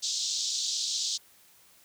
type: band-pass noise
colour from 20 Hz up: pink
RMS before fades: -31 dBFS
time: 0.02-1.18 s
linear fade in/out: 20 ms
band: 3600 to 7200 Hz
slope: 48 dB/octave
effects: white hiss -59 dBFS RMS until 1.84 s